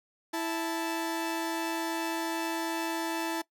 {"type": "tone pair together", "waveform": "sawtooth", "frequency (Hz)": [329.3, 879], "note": ["E4", "A5"], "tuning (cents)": [-2, -2], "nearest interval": "octave + perfect fourth", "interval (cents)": 1700, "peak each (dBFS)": [-28, -31], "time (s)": [0.33, 3.42], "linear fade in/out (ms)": 10, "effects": ["noise-tail reverb RT60 0.1 s tail -20 dB re dry"]}